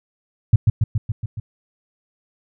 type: tone with echo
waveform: sine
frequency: 108.2 Hz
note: A2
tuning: 29 cents flat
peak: -6 dBFS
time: 0.53-0.56 s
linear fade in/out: 5 ms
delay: 140 ms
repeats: 6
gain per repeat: -3 dB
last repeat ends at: 1.4 s
effects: none